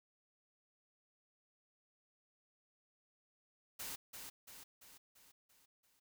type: noise with echo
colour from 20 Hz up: white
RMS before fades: -45 dBFS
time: 3.79-3.96 s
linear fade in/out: 10 ms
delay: 340 ms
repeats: 6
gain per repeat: -5 dB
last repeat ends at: 6 s
effects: none